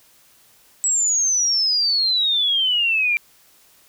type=exponential sweep; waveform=sine; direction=down; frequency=7850 to 2349 Hz; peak=-16 dBFS; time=0.84-3.17 s; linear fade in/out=0 ms; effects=white hiss -54 dBFS RMS until 3.88 s